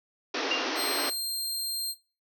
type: band-pass noise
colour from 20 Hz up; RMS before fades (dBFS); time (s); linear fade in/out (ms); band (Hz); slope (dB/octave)
pink; -31; 0.34-1.1; 5; 260 to 5900; 96
type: tone with exponential decay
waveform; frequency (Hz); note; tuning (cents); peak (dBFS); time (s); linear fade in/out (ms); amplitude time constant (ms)
sine; 2794; F7; 0; -22; 0.51-0.74; 5; 48
type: tone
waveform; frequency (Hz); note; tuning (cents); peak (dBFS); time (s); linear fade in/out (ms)
sawtooth; 4186; C8; 0; -27; 0.75-1.95; 50
effects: noise-tail reverb RT60 0.3 s tail -17 dB re dry